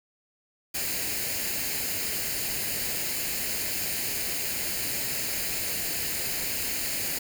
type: noise with comb filter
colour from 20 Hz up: white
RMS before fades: -30 dBFS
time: 0.74-7.19 s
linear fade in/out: 10 ms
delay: 0.43 ms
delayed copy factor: +0.6
effects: none